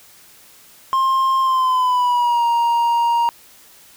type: tone with pitch glide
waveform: triangle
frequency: 1060 to 938.9 Hz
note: C6 to A#5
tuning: +22 to +12 cents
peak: -12 dBFS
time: 0.93-3.29 s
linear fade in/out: 0 ms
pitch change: -210 cents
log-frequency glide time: 1.41-2.45 s
effects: white hiss -47 dBFS RMS until 3.96 s